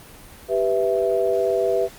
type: chord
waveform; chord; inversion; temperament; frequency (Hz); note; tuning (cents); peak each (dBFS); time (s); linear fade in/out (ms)
sine; E minor; first; equal; 392 / 493.9 / 659.3; G4 / B4 / E5; 0 / 0 / 0; -22; 0.48-1.89; 50
effects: pink hiss -44 dBFS RMS until 1.98 s + Opus 32 kbps